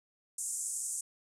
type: band-pass noise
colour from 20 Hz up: pink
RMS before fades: -37 dBFS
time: 0.38-1.01 s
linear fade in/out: 5 ms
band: 7000 to 9800 Hz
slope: 48 dB/octave
effects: none